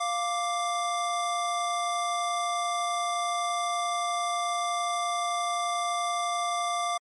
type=tone pair together; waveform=square; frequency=698.5 / 1174.7 Hz; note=F5 / D6; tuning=0 / 0 cents; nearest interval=major sixth; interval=900 cents; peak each=-30 / -30 dBFS; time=0-6.98 s; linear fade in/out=10 ms; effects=MP3 48 kbps